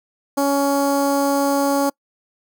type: tone with notch filter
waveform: 15% pulse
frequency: 279.9 Hz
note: C#4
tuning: 17 cents sharp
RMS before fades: -18 dBFS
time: 0.37-1.9 s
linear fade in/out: 10 ms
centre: 2700 Hz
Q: 0.55
effects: noise-tail reverb RT60 0.1 s tail -26 dB re dry